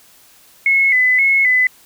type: tone with vibrato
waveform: sine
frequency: 2093 Hz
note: C7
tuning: in tune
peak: -10 dBFS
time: 0.66-1.67 s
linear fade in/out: 2 ms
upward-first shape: square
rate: 1.9 Hz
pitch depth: 71 cents each way
effects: white hiss -48 dBFS RMS until 1.85 s